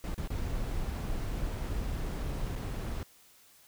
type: noise with dropouts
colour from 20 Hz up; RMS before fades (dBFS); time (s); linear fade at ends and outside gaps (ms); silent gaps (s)
brown; -34; 0.04-3.03; 1; 0.145-0.179 / 0.275-0.303 / 2.554-2.56
effects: white hiss -60 dBFS RMS until 3.67 s